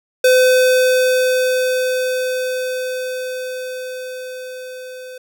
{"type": "tone with level ramp", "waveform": "square", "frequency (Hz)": 509, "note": "C5", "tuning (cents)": -48, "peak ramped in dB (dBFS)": [-9, -32], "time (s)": [0.24, 5.18], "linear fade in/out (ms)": 5, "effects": []}